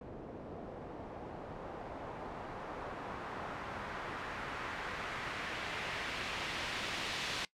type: noise with low-pass filter sweep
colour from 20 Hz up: white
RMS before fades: -42 dBFS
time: 0.01-7.45 s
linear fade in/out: 2 ms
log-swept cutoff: 460 to 3600 Hz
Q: 1.1
effects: noise-tail reverb RT60 0.1 s tail -21 dB re dry